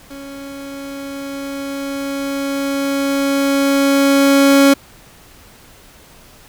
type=tone with level ramp; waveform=30% pulse; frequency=277.2 Hz; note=C#4; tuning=in tune; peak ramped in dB=-28 to -4 dBFS; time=0.1-4.74 s; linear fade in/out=10 ms; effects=pink hiss -44 dBFS RMS until 6.48 s